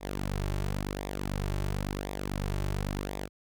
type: tone with flanger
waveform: sawtooth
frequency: 49 Hz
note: G1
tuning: in tune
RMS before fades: -33 dBFS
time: 0-3.29 s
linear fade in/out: 50 ms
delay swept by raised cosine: 0.68 to 4.18 ms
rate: 0.95 Hz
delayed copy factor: -0.7
effects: none